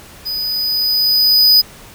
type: tone with level ramp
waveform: square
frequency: 4978 Hz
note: D#8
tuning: in tune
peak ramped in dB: -20 to -6 dBFS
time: 0.25-1.62 s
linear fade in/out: 20 ms
effects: pink hiss -39 dBFS RMS until 1.94 s